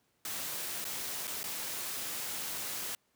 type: noise with dropouts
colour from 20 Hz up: white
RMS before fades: -38 dBFS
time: 0.25-2.95 s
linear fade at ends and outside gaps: 1 ms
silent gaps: 0.843-0.851 / 1.271-1.277 / 1.431-1.44 s
effects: pink hiss -74 dBFS RMS until 3.15 s + high-pass 100 Hz 12 dB/octave